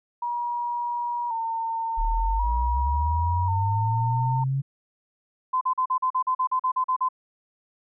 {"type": "tone with vibrato", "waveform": "sine", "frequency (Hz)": 932.3, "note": "A#5", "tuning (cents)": 0, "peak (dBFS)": -25, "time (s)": [0.22, 4.44], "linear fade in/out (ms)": 5, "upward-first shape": "square", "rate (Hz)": 0.46, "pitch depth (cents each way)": 46}
{"type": "linear sweep", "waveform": "sine", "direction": "up", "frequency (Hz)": [34.11, 138.59], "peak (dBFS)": -22, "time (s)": [1.97, 4.62], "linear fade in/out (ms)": 20}
{"type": "tone bursts", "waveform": "sine", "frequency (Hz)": 1025, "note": "C6", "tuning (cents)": -36, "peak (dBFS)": -20, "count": 13, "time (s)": [5.53, 7.088], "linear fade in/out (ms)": 10, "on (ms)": 82, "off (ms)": 41}
{"effects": []}